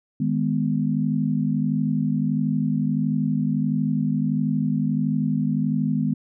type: chord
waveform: sine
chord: G# minor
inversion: second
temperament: just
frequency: 155.74 / 207.7 / 249.2 Hz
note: D#3 / G#3 / B3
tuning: +2 / 0 / +16 cents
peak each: -24 dBFS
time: 0.2-6.14 s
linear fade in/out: 5 ms
effects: none